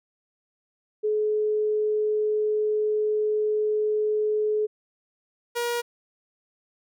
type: tone pair in turn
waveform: sine / sawtooth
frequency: 426 / 476.7 Hz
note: G#4 / A#4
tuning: +44 / +39 cents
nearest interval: major second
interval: 195 cents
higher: second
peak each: -21 dBFS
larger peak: neither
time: 1.03-4.67 / 5.55-5.82 s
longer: first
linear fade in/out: 20 ms
effects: none